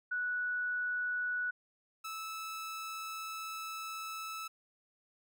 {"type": "tone pair in turn", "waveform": ["sine", "sawtooth"], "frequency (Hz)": [1474, 1309], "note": ["F#6", "E6"], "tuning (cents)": [-7, -13], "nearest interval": "major second", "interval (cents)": 206, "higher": "first", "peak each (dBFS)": [-32, -36], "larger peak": "first", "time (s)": [[0.11, 1.51], [2.04, 4.48]], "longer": "second", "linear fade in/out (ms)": 10, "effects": []}